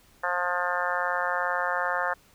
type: harmonic tone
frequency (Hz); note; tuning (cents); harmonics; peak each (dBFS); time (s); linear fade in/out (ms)
177.7; F3; +30; 3 / 4 / 5 / 6 / 7 / 8 / 9 / 10; -33 / -33 / -33 / -33 / -33 / -33 / -33 / -33; 0.23-2.14; 10
effects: pink hiss -59 dBFS RMS until 2.34 s